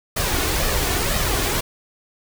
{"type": "noise with flanger", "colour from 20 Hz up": "pink", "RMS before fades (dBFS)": -21, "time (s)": [0.16, 1.61], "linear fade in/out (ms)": 10, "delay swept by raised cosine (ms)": [1.6, 2.8], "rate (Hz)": 2, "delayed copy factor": 0.5, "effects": []}